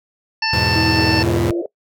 harmonic tone, 889 Hz, A5, 18 cents sharp, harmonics 1 / 2 / 3 / 5 / 6, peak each -23 / -23 / -23 / -23 / -23 dBFS, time 0.42-1.23 s, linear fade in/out 5 ms
sawtooth chord, E major, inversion none, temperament equal, 82.41 / 103.83 / 123.47 Hz, E2 / G#2 / B2, 0 / 0 / 0 cents, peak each -18 dBFS, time 0.53-1.51 s, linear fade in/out 5 ms
sine tone with pitch glide, 321.9 to 343 Hz, E4 to F4, -41 to -31 cents, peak -18 dBFS, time 0.75-1.62 s, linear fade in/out 10 ms, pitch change +110 cents, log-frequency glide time 1.2-1.26 s
pink band-pass noise, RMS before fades -28 dBFS, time 0.99-1.66 s, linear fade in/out 2 ms, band 400 to 660 Hz, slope 96 dB/octave
effects noise-tail reverb RT60 0.1 s tail -21 dB re dry

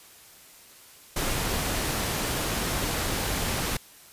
pink noise, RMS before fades -28 dBFS, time 1.16-3.77 s, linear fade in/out 5 ms, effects white hiss -51 dBFS RMS until 4.12 s + resampled to 32000 Hz

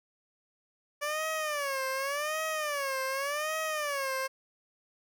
15% pulse tone with vibrato, 578 Hz, D5, 28 cents flat, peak -24 dBFS, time 1.01-4.28 s, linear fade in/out 20 ms, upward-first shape sine, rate 0.87 Hz, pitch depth 160 cents each way, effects none

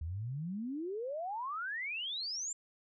sine exponential sweep, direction up, 74.6 to 7459 Hz, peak -36 dBFS, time 0.01-2.53 s, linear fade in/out 5 ms, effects none

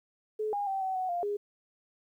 sine tone with pitch steps, 429.8 / 814 / 775 / 759 / 744 / 699 / 410.6 Hz, A4 / G#5 / G5 / F#5 / F#5 / F5 / G#4, -41 / -35 / -20 / +44 / +9 / +1 / -20 cents, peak -29 dBFS, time 0.39-1.37 s, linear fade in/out 10 ms, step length 140 ms, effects 11-bit

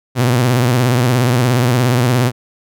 sawtooth tone with vibrato, 123.47 Hz, B2, in tune, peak -7 dBFS, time 0.15-2.32 s, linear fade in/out 50 ms, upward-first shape sine, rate 17 Hz, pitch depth 100 cents each way, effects none

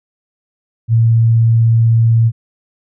sine tone, 114.5 Hz, A#2, 31 cents flat, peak -7 dBFS, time 0.88-2.32 s, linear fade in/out 50 ms, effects none

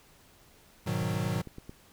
square chord, G# minor seventh, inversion none, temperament equal, 103.83 / 123.47 / 155.56 / 185 Hz, G#2 / B2 / D#3 / F#3, 0 / 0 / 0 / 0 cents, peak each -35 dBFS, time 0.86-1.42 s, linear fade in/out 10 ms
click train, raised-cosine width 3 ms, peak -29 dBFS, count 7, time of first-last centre 1.03-1.694 s, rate 9.03 Hz
effects pink hiss -59 dBFS RMS until 1.92 s

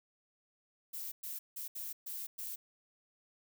violet noise bursts at uneven times, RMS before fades -42 dBFS, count 6, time 0.93-1.12 / 1.23-1.39 / 1.56-1.68 / 1.75-1.93 / 2.06-2.27 / 2.38-2.56 s, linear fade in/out 10 ms, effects none

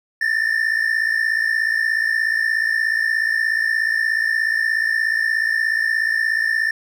triangle tone pair together, 1760 / 1816.8 Hz, A6 / A#6, 0 / -45 cents, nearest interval minor second, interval 55 cents, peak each -18 dBFS, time 0.21-6.71 s, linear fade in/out 5 ms, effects none

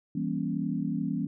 sine chord, E diminished seventh, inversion none, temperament equal with one note detuned, 164.81 / 196 / 238.8 / 277.2 Hz, E3 / G3 / Bb3 / Db4, 0 / 0 / +42 / 0 cents, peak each -33 dBFS, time 0.15-1.27 s, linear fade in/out 5 ms, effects none

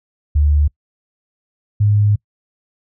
sine tone pair in turn, 73.6 / 103.9 Hz, D2 / G#2, +4 / +1 cents, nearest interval tritone, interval 597 cents, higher second, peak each -10 / -10 dBFS, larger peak neither, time 0.35-0.68 / 1.8-2.16 s, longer second, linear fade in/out 10 ms, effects noise-tail reverb RT60 0.1 s tail -25 dB re dry

